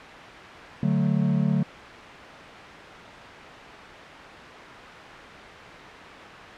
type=chord; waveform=triangle; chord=D major; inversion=none; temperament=equal; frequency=146.83 / 185 / 220 Hz; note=D3 / F#3 / A3; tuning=0 / 0 / 0 cents; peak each=-22 / -22 / -24 dBFS; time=0.83-1.63 s; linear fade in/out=2 ms; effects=white hiss -39 dBFS RMS until 6.57 s + low-pass 2000 Hz 12 dB/octave